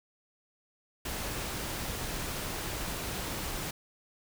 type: noise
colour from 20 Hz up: pink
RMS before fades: -36 dBFS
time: 1.05-3.71 s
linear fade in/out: 5 ms
effects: none